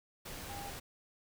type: tone in noise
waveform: sine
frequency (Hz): 803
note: G5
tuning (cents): +41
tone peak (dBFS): -44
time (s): 0.49-0.7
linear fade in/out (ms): 10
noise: pink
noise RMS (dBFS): -45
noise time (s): 0.25-0.8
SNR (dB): -2
effects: none